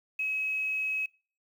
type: tone with quantisation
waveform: sine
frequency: 2558 Hz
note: D#7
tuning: 47 cents sharp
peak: -28 dBFS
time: 0.19-1.06 s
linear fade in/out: 5 ms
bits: 9
effects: noise-tail reverb RT60 0.4 s tail -25 dB re dry